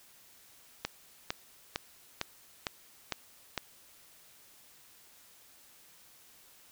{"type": "click train", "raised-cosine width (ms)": 0.2, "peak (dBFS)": -14, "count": 7, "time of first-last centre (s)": [0.85, 3.577], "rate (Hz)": 2.2, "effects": ["white hiss -59 dBFS RMS until 6.71 s"]}